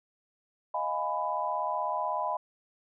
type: chord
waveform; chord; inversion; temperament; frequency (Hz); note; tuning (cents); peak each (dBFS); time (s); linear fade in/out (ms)
sine; F half-diminished seventh; third; equal with one note detuned; 622.3 / 698.5 / 830.6 / 995.8; Eb5 / F5 / Ab5 / Cb6; 0 / 0 / 0 / +14; -35 / -36 / -35 / -31; 0.74-2.37; 5
effects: none